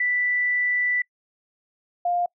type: tone pair in turn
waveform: sine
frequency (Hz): 1975.5 / 703.7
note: B6 / F5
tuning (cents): 0 / +13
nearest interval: octave + tritone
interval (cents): 1787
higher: first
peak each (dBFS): -20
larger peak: neither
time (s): 0-1.02 / 2.05-2.26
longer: first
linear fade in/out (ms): 5
effects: noise-tail reverb RT60 0.1 s tail -26 dB re dry